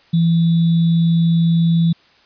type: tone with sample-and-hold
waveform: sine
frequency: 167 Hz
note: E3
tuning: 23 cents sharp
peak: -11 dBFS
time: 0.13-1.93 s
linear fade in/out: 10 ms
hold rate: 3675 Hz
effects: white hiss -52 dBFS RMS until 2.25 s + resampled to 11025 Hz